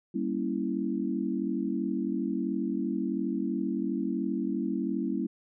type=chord; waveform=sine; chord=G diminished seventh; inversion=none; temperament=equal with one note detuned; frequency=196 / 234.3 / 277.2 / 329.6 Hz; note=G3 / Bb3 / Db4 / Fb4; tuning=0 / +9 / 0 / 0 cents; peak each=-33 dBFS; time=0.14-5.27 s; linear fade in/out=10 ms; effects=none